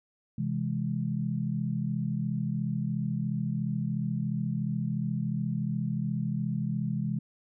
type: chord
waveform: sine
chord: C augmented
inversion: none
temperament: equal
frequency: 130.81 / 164.81 / 207.7 Hz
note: C3 / E3 / G#3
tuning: 0 / 0 / 0 cents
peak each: -32 dBFS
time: 0.38-7.19 s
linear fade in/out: 5 ms
effects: none